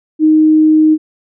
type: tone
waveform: sine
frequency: 311.1 Hz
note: D#4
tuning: in tune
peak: -5 dBFS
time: 0.19-0.98 s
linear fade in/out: 50 ms
effects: none